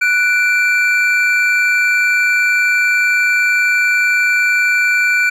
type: tone pair together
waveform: triangle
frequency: 1480 / 2349 Hz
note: F#6 / D7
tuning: 0 / 0 cents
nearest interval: minor sixth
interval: 800 cents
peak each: -12 dBFS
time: 0.01-5.3 s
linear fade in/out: 10 ms
effects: none